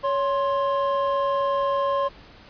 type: tone pair together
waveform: triangle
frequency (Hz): 558.9 / 1055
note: C#5 / C6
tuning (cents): +14 / +14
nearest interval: major seventh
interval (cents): 1100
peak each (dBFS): -21 / -22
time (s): 0.03-2.09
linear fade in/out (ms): 20
effects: pink hiss -48 dBFS RMS until 2.49 s + resampled to 11025 Hz